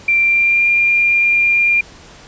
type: tone with pitch glide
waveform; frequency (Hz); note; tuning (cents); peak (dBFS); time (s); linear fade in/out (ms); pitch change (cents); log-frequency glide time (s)
sine; 2360 to 2397; D7 to D7; +8 to +35; -10; 0.08-1.81; 5; +27; 0.2-0.67
effects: pink hiss -40 dBFS RMS until 2.27 s + resampled to 16000 Hz